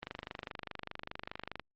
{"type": "click train", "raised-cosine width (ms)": 0.3, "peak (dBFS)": -23, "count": 40, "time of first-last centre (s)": [0.03, 1.596], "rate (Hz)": 24.9, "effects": ["low-pass 4000 Hz 12 dB/octave", "Opus 24 kbps"]}